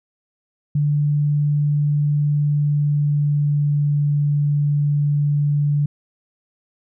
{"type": "tone with pitch glide", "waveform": "sine", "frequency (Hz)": [146.83, 145.73], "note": ["D3", "D3"], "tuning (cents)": [0, -13], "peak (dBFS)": -15, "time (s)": [0.75, 5.86], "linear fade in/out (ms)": 5, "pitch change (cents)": -13, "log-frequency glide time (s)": [2.35, 4.01], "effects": []}